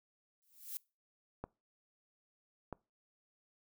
violet noise with exponential growth, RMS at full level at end -39 dBFS, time 0.42-0.77 s, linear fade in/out 0 ms, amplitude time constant 75 ms
clicks, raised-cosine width 1 ms, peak -27 dBFS, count 2, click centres 1.44 / 2.727 s
effects noise-tail reverb RT60 0.3 s tail -24 dB re dry

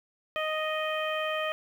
harmonic tone, 622.3 Hz, D#5, in tune, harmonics 1 / 2 / 3 / 4 / 5, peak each -31 / -34 / -36 / -37 / -38 dBFS, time 0.36-1.52 s, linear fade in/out 0 ms, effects 9-bit

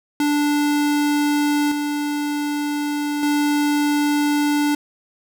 square tone with tremolo, 293.1 Hz, D4, 3 cents flat, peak -17 dBFS, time 0.2-4.75 s, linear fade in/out 2 ms, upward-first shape square, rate 0.33 Hz, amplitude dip 40%, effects none

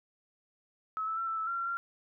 sine tone with pitch steps, 1290 / 1313 / 1348 / 1326 / 1310 / 1374 / 1366 / 1380 Hz, E6 / E6 / E6 / E6 / E6 / F6 / F6 / F6, -38 / -7 / +38 / +10 / -11 / -29 / -39 / -21 cents, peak -31 dBFS, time 0.97-1.77 s, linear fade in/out 0 ms, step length 100 ms, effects none

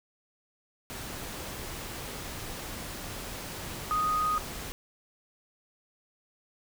sine tone in noise, 1244.5 Hz, D#6, in tune, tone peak -25 dBFS, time 3.91-4.38 s, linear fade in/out 0 ms, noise pink, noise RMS -39 dBFS, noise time 0.9-4.72 s, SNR +11 dB, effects none

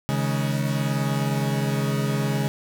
40% pulse chord, C# suspended second, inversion none, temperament equal with one note detuned, 138.59 / 158.01 / 207.7 Hz, C#3 / D#3 / G#3, 0 / +27 / 0 cents, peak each -23 / -28 / -27 dBFS, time 0.09-2.48 s, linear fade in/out 0 ms, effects none

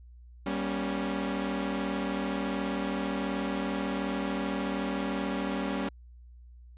sawtooth chord, G diminished, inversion none, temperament equal with one note detuned, 196 / 238.7 / 277.2 Hz, G3 / Bb3 / Db4, 0 / +41 / 0 cents, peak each -29 / -33 / -29 dBFS, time 0.46-5.89 s, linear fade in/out 5 ms, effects added 60 Hz sine -48 dBFS peak until 6.77 s + resampled to 8000 Hz

